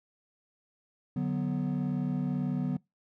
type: chord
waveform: triangle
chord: B minor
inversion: first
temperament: equal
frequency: 146.83 / 185 / 246.9 Hz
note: D3 / F#3 / B3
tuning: 0 / 0 / 0 cents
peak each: -30 dBFS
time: 1.16-2.77 s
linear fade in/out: 5 ms
effects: noise-tail reverb RT60 0.2 s tail -25 dB re dry + tanh soft clip ceiling -18 dBFS